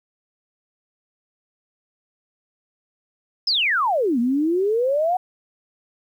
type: exponential two-way sweep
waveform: sine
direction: down then up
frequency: 5320 to 229.3 to 749 Hz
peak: -17 dBFS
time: 3.47-5.17 s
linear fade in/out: 5 ms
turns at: 4.19 s
effects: 9-bit